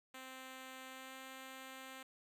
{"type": "tone with pitch glide", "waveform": "5% pulse", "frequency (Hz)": [260.9, 263.2], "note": ["C4", "C4"], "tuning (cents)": [-5, 10], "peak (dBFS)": -38, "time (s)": [0.14, 2.03], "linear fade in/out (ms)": 5, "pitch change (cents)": 15, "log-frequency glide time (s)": [0.87, 1.15], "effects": []}